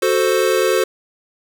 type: chord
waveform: square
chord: F# diminished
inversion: none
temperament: equal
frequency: 370 / 440 / 523.3 Hz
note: F#4 / A4 / C5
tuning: 0 / 0 / 0 cents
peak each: -19 dBFS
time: 0.02-0.84 s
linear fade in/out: 5 ms
effects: none